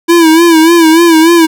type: tone with vibrato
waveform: square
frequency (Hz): 329.6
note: E4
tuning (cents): 0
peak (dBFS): -3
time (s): 0.08-1.47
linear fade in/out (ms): 20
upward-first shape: sine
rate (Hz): 3.4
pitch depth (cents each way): 76
effects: none